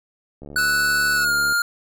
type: click train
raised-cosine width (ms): 2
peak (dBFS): -25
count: 81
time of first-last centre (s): 0.42-1.523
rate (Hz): 72.5
type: tone with pitch glide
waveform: square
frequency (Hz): 1480 to 1407.5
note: F#6 to F6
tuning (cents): 0 to +13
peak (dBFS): -18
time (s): 0.56-1.62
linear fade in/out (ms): 2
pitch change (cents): -87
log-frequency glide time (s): 1.14-1.34
type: tone with tremolo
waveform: sawtooth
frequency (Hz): 1313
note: E6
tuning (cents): -7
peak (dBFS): -24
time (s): 0.58-1.25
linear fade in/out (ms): 5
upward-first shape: sine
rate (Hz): 19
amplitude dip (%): 25
effects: none